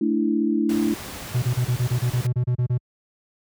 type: chord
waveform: sine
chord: A suspended fourth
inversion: none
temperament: just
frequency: 220 / 293.3 / 330 Hz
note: A3 / D4 / E4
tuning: 0 / -2 / +2 cents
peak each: -23 dBFS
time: 0.01-0.94 s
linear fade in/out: 5 ms
type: noise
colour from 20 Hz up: pink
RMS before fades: -35 dBFS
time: 0.69-2.27 s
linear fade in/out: 5 ms
type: tone bursts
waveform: triangle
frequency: 123.47 Hz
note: B2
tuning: in tune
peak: -16 dBFS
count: 13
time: 1.34-2.779 s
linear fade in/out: 10 ms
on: 83 ms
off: 30 ms
effects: high-pass 60 Hz 12 dB/octave